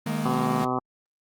45% pulse chord, D# suspended fourth, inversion none, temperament equal with one note detuned, 155.56 / 211.4 / 233.1 Hz, D#3 / G#3 / A#3, 0 / +31 / 0 cents, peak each -30 dBFS, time 0.06-0.65 s, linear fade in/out 5 ms
harmonic tone, 127 Hz, B2, 49 cents sharp, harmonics 1 / 2 / 3 / 4 / 5 / 6 / 7 / 8 / 9 / 10, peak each -35 / -29 / -32 / -36 / -37 / -30 / -37 / -33 / -32 / -36 dBFS, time 0.25-0.79 s, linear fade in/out 5 ms
effects Opus 32 kbps

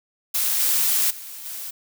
blue noise with level steps, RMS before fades -22 / -20 / -37 / -33 dBFS, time 0.34-1.71 s, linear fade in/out 10 ms, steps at 0.59 / 1.1 / 1.45 s, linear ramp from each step 10 ms, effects none

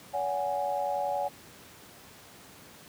sine chord, C# suspended fourth, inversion none, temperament equal with one note detuned, 568.6 / 740 / 830.6 Hz, C#5 / F#5 / G#5, +44 / 0 / 0 cents, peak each -32 dBFS, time 0.13-1.29 s, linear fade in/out 20 ms, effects pink hiss -51 dBFS RMS until 2.88 s + high-pass 100 Hz 12 dB/octave

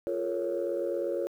sine chord, Bb minor seventh, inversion second, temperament equal with one note detuned, 349.2 / 426.2 / 466.2 / 554.4 Hz, F4 / Ab4 / Bb4 / Db5, 0 / +45 / 0 / 0 cents, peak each -32 / -37 / -34 / -31 dBFS, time 0.07-1.27 s, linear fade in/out 0 ms, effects tanh soft clip ceiling -21 dBFS + 10-bit

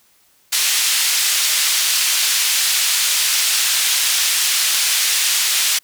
pink band-pass noise, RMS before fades -17 dBFS, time 0.52-5.79 s, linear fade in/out 10 ms, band 2900 to 12000 Hz, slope 12 dB/octave, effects white hiss -56 dBFS RMS until 5.83 s

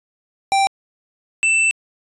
square tone pair in turn, 784 / 2662 Hz, G5 / E7, 0 / +16 cents, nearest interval octave + major sixth, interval 2116 cents, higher second, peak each -14 dBFS, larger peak neither, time 0.52-0.67 / 1.43-1.71 s, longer second, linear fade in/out 0 ms, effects resampled to 24000 Hz

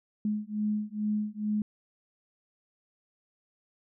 sine beating tone pair, 210 / 212.3 Hz, G#3 / G#3, +19 / +38 cents, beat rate 2.3 Hz, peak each -31 dBFS, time 0.25-1.62 s, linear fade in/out 2 ms, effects none

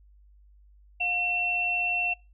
sine tone pair together, 716.2 / 2704 Hz, F5 / E7, +43 / +43 cents, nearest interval octave + major seventh, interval 2300 cents, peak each -34 / -25 dBFS, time 1-2.14 s, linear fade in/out 10 ms, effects noise-tail reverb RT60 0.3 s tail -25 dB re dry + added 50 Hz sine -53 dBFS peak until 2.33 s

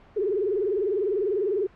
sine tone with vibrato, 398.3 Hz, G4, 28 cents sharp, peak -22 dBFS, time 0.16-1.67 s, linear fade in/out 10 ms, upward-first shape sine, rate 20 Hz, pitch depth 170 cents each way, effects pink hiss -53 dBFS RMS until 1.75 s + low-pass 2000 Hz 12 dB/octave

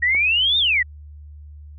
sine exponential two-way sweep, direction up then down, 1869 to 3710 to 1869 Hz, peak -15 dBFS, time 0.02-0.83 s, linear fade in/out 10 ms, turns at 0.58 s
click, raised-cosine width 1 ms, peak -22 dBFS, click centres 0.149 s
effects added 74 Hz sine -37 dBFS peak until 1.78 s

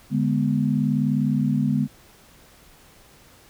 sine chord, G# diminished, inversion second, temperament equal, 146.83 / 207.7 / 246.9 Hz, D3 / G#3 / B3, 0 / 0 / 0 cents, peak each -23 dBFS, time 0.1-1.88 s, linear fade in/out 50 ms, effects pink hiss -52 dBFS RMS until 3.49 s

